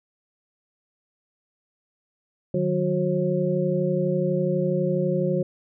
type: tone cluster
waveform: sine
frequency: 154 / 186.1 / 364.4 / 539 Hz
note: D#3 / F#3 / F#4 / C#5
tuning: -17 / +10 / -26 / -49 cents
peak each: -26 dBFS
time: 2.54-5.43 s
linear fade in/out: 5 ms
effects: none